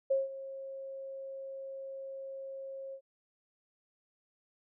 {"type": "tone with ADSR envelope", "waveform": "sine", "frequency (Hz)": 540, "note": "C#5", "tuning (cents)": -45, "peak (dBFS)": -24, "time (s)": [0.1, 3.01], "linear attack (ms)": 12, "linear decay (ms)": 170, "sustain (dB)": -16, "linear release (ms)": 76, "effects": []}